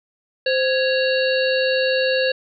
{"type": "harmonic tone with a mistuned harmonic", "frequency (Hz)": 554.4, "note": "C#5", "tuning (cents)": 0, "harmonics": [1, 3, 5, 7, 8], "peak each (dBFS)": [-18, -24, -26, -29, -28], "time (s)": [0.46, 2.32], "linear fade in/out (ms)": 5, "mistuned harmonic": 1, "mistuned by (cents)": -110, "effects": []}